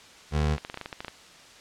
25% pulse tone, 75.5 Hz, D2, 48 cents sharp, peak -19 dBFS, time 0.31-0.58 s, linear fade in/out 50 ms
clicks, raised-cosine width 0.3 ms, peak -19 dBFS, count 11, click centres 0.581 / 0.649 / 0.699 / 0.743 / 0.774 / 0.813 / 0.859 / 0.928 / 1.005 / 1.047 / 1.082 s
effects white hiss -50 dBFS RMS until 1.6 s + low-pass 6000 Hz 12 dB/octave

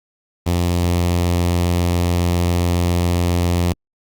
sawtooth tone with notch filter, 87.31 Hz, F2, in tune, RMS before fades -17 dBFS, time 0.46-3.73 s, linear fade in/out 10 ms, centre 1500 Hz, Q 1.8, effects Opus 24 kbps

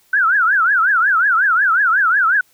sine tone with vibrato, 1480 Hz, F#6, in tune, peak -11 dBFS, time 0.13-2.41 s, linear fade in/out 5 ms, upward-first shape triangle, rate 5.5 Hz, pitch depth 270 cents each way, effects white hiss -56 dBFS RMS until 2.53 s

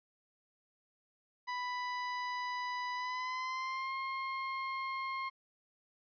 30% pulse tone with pitch glide, 990 to 1067.2 Hz, B5 to C6, +4 to +34 cents, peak -33 dBFS, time 1.47-5.3 s, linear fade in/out 20 ms, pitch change +130 cents, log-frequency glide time 2.94-3.94 s, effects resampled to 11025 Hz

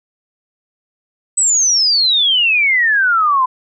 sine exponential sweep, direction down, 8160 to 1000 Hz, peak -10 dBFS, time 1.37-3.46 s, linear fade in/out 10 ms, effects none

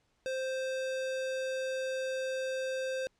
square tone, 523.3 Hz, C5, in tune, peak -33 dBFS, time 0.26-3.07 s, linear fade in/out 0 ms, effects pink hiss -74 dBFS RMS until 3.19 s + low-pass 7000 Hz 12 dB/octave

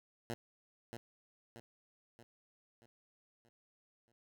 10% pulse tone with echo, 117.1 Hz, A#2, 8 cents sharp, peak -30 dBFS, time 0.3-0.34 s, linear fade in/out 0 ms, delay 630 ms, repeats 6, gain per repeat -6 dB, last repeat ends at 4.12 s, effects none

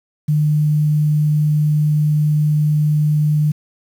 sine tone with quantisation, 150.8 Hz, D3, 46 cents sharp, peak -12 dBFS, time 0.28-3.52 s, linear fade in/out 10 ms, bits 7, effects none

